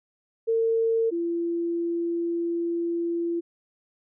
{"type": "tone pair in turn", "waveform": "sine", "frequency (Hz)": [453.6, 339.8], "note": ["A#4", "F4"], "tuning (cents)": [-47, -47], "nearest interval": "perfect fourth", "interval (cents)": 500, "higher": "first", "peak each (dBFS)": [-20, -24], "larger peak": "first", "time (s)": [[0.47, 1.11], [1.11, 3.41]], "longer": "second", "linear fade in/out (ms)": 20, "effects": []}